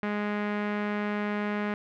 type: tone with low-pass filter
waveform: sawtooth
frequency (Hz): 207.6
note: G#3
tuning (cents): 0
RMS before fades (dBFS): -30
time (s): 0.03-1.74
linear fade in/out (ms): 0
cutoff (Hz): 2000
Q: 1.9
effects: none